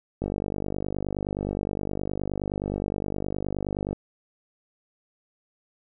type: click train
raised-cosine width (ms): 2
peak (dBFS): -15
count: 185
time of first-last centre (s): 0.22-3.93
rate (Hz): 49.6
effects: none